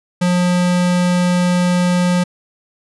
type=tone; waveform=square; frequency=178.4 Hz; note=F3; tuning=37 cents sharp; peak=-13 dBFS; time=0.21-2.24 s; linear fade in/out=10 ms; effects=resampled to 24000 Hz